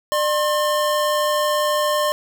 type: tone pair together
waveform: square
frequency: 599 / 1066.6 Hz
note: D5 / C6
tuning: +34 / +33 cents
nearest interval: minor seventh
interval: 999 cents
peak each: -20 / -22 dBFS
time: 0.12-2.12 s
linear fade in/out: 0 ms
effects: none